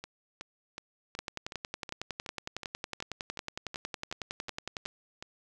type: two click trains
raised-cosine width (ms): 0.2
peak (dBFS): -23 / -18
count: 15 / 41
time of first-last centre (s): 0.04-5.225 / 1.19-4.86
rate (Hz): 2.7 / 10.9
effects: none